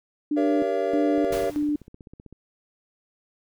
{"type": "tone with tremolo", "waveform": "sine", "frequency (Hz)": 296.1, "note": "D4", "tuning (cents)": 14, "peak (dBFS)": -21, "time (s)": [0.31, 1.76], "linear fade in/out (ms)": 5, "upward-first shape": "square", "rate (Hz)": 1.6, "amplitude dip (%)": 80}
{"type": "chord", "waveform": "triangle", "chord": "G diminished seventh", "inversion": "none", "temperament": "just", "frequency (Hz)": [392, 470.4, 564.5, 677.4], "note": ["G4", "Bb4", "Db5", "Fb5"], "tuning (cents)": [0, 16, 31, 47], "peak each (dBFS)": -26, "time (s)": [0.36, 1.51], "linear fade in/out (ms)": 20}
{"type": "click train", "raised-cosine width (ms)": 3, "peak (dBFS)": -31, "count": 19, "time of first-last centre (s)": [1.18, 2.326], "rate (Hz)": 15.7}
{"type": "noise with exponential decay", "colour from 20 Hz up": "pink", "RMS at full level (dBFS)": -32, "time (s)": [1.32, 1.88], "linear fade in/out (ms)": 5, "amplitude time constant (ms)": 120}
{"effects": []}